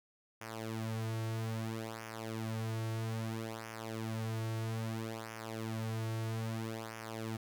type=tone with flanger; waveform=sawtooth; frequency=111.9 Hz; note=A2; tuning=30 cents sharp; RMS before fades=-39 dBFS; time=0.41-7.37 s; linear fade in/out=5 ms; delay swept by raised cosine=0.24 to 4.04 ms; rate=0.61 Hz; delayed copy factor=-0.8; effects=none